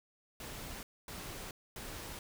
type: noise bursts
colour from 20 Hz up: pink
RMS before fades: -45 dBFS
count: 3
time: 0.4-2.19 s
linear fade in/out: 2 ms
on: 430 ms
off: 250 ms
effects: none